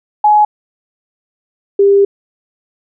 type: tone pair in turn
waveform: sine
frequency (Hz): 842 / 398.8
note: G#5 / G4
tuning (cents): +24 / +30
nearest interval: octave + minor second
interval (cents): 1294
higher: first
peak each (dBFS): -5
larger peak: neither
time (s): 0.24-0.45 / 1.79-2.05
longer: second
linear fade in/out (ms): 5
effects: none